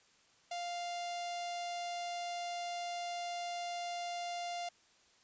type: tone with notch filter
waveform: sawtooth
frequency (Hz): 698.5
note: F5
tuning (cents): 0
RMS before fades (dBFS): -40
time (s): 0.51-4.69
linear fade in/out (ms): 5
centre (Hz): 1500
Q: 1.6
effects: white hiss -67 dBFS RMS until 5.23 s + resampled to 16000 Hz